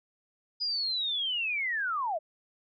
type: linear sweep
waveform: sine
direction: down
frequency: 4978 to 590 Hz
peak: -28 dBFS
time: 0.6-2.19 s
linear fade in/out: 20 ms
effects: none